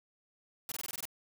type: noise bursts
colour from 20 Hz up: white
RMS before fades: -39 dBFS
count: 8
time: 0.69-1.054 s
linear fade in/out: 2 ms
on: 28 ms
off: 20 ms
effects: none